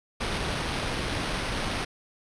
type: noise with sample-and-hold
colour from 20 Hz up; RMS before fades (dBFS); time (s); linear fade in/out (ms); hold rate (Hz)
pink; -30; 0.2-1.85; 10; 7350
effects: resampled to 22050 Hz